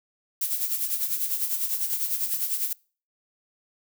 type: noise with tremolo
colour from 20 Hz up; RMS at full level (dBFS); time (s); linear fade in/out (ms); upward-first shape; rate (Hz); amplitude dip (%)
violet; -25; 0.41-2.73; 5; sine; 10; 60
effects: noise-tail reverb RT60 0.4 s tail -25 dB re dry